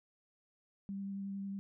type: tone with vibrato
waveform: sine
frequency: 197 Hz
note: G3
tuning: 9 cents sharp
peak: -38 dBFS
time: 0.89-1.59 s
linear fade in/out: 0 ms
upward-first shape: sine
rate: 11 Hz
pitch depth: 11 cents each way
effects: none